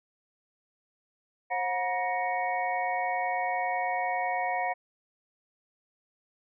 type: tone cluster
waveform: sine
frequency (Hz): 536 / 726 / 956 / 1866 / 2228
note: C5 / F#5 / A#5 / A#6 / C#7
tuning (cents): +42 / -33 / +43 / +1 / +8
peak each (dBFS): -38 / -29 / -34 / -36 / -36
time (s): 1.5-4.74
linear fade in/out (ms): 20
effects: none